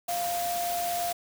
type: tone in noise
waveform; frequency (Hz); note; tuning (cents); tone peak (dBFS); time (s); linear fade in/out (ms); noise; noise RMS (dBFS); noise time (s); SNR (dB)
sine; 698.5; F5; 0; -28; 0.08-1.13; 10; white; -35; 0.08-1.13; +4
effects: none